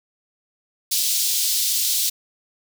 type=high-pass noise; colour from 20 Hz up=pink; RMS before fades=-21 dBFS; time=0.91-2.1 s; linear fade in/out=10 ms; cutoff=3800 Hz; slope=24 dB/octave; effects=none